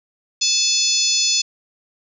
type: harmonic tone with a mistuned harmonic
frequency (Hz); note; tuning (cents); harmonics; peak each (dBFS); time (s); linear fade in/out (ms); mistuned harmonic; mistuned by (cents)
870; A5; -20; 3 / 4 / 5 / 6 / 7 / 8; -26 / -24 / -22 / -20 / -23 / -23; 0.41-1.42; 10; 6; -42
effects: none